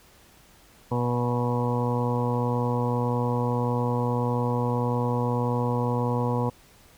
harmonic tone with a mistuned harmonic, 121.7 Hz, B2, 25 cents flat, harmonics 1 / 2 / 3 / 4 / 5 / 6 / 7 / 8 / 9, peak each -26 / -29 / -38 / -29 / -40 / -39 / -35 / -32 / -40 dBFS, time 0.91-6.5 s, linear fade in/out 10 ms, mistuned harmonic 5, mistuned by -30 cents, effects pink hiss -55 dBFS RMS until 6.97 s

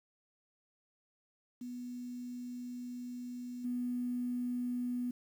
sine tone with level steps, 245.8 Hz, B3, 8 cents flat, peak -40 / -33 dBFS, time 1.61-5.11 s, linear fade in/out 5 ms, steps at 3.64 s, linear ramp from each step 10 ms, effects 10-bit

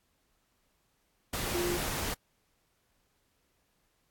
sine tone in noise, 350.7 Hz, F4, 7 cents sharp, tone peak -30 dBFS, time 1.54-1.77 s, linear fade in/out 5 ms, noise pink, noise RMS -34 dBFS, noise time 1.33-2.14 s, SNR +1 dB, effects pink hiss -74 dBFS RMS until 4.1 s + AAC 64 kbps

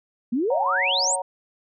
sine exponential sweep, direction up, 221.9 to 8990 Hz, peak -20 dBFS, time 0.32-1.16 s, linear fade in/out 10 ms
sine chord, F# major, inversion second, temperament equal, 554.4 / 740 / 932.3 Hz, C#5 / F#5 / A#5, 0 / 0 / 0 cents, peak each -29 dBFS, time 0.5-1.22 s, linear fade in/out 5 ms
effects none

